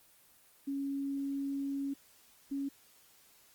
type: tone bursts at uneven times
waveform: sine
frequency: 277.2 Hz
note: C#4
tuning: in tune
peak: -33 dBFS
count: 2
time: 0.67-1.94 / 2.51-2.69 s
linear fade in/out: 10 ms
effects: white hiss -63 dBFS RMS until 3.54 s + Opus 24 kbps